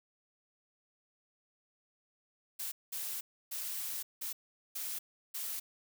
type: noise bursts at uneven times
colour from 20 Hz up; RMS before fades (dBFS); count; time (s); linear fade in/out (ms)
blue; -39; 6; 2.59-2.72 / 2.92-3.21 / 3.51-4.03 / 4.21-4.33 / 4.75-4.99 / 5.34-5.6; 10
effects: none